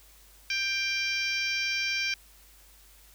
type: harmonic tone with a mistuned harmonic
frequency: 789 Hz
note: G5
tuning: 11 cents sharp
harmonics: 2 / 3 / 4 / 5 / 6 / 7 / 8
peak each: -36 / -29 / -37 / -42 / -37 / -36 / -42 dBFS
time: 0.5-2.14 s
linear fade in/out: 2 ms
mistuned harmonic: 8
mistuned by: -65 cents
effects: added 50 Hz sine -57 dBFS peak until 3.14 s + white hiss -57 dBFS RMS until 3.14 s